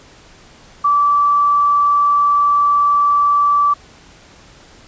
sine tone, 1159 Hz, D6, 23 cents flat, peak -10 dBFS, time 0.84-3.74 s, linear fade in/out 10 ms, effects pink hiss -44 dBFS RMS until 4.87 s + resampled to 16000 Hz

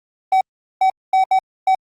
triangle tone bursts at uneven times, 760 Hz, F#5, 46 cents sharp, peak -9 dBFS, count 5, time 0.32-0.41 / 0.81-0.9 / 1.13-1.24 / 1.31-1.39 / 1.67-1.75 s, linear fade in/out 5 ms, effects Opus 24 kbps

